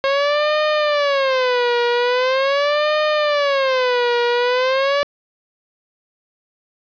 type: tone with vibrato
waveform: sawtooth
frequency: 540 Hz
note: C#5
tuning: 45 cents flat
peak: -11 dBFS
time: 0.04-5.03 s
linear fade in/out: 0 ms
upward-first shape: sine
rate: 0.42 Hz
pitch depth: 210 cents each way
effects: resampled to 11025 Hz + 7-bit